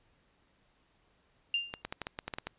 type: tone with exponential decay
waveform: sine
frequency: 2794 Hz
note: F7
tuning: in tune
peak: -25 dBFS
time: 1.54-1.82 s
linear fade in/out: 2 ms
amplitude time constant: 59 ms
type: clicks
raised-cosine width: 0.3 ms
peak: -20 dBFS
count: 10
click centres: 1.739 / 1.85 / 1.925 / 2.017 / 2.069 / 2.189 / 2.28 / 2.338 / 2.385 / 2.47 s
effects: pink hiss -70 dBFS RMS until 2.58 s + resampled to 8000 Hz